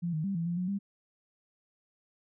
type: tone with pitch steps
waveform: sine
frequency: 172 / 155.9 / 196.6 / 167 / 172.6 / 181.2 / 199 Hz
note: F3 / D#3 / G3 / E3 / F3 / F#3 / G3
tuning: -26 / +4 / +5 / +23 / -20 / -36 / +26 cents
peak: -29 dBFS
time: 0.02-0.79 s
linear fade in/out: 20 ms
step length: 110 ms
effects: none